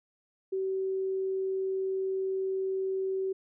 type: tone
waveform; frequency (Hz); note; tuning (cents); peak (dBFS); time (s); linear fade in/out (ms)
sine; 381.9; G4; -45; -28; 0.52-3.33; 10
effects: none